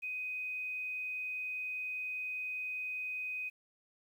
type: tone with quantisation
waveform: sine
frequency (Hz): 2505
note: D#7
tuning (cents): +11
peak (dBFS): -36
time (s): 0.02-3.5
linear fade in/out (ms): 20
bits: 11
effects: none